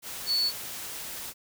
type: tone in noise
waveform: sine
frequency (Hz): 4440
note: C#8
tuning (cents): +2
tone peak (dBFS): -23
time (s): 0.26-0.52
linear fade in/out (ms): 50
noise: white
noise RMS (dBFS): -38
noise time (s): 0.02-1.34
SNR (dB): +12
effects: none